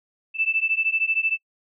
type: beating tone pair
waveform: sine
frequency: 2637 / 2650 Hz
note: E7 / E7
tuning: 0 / +9 cents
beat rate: 13 Hz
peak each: -23 dBFS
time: 0.34-1.38 s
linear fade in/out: 50 ms
effects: noise-tail reverb RT60 0.1 s tail -26 dB re dry